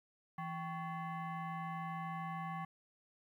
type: tone with frequency modulation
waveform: sine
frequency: 166.3 Hz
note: E3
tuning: 16 cents sharp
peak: -39 dBFS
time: 0.38-2.65 s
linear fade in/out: 5 ms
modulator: 947 Hz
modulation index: 1.3
effects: 12-bit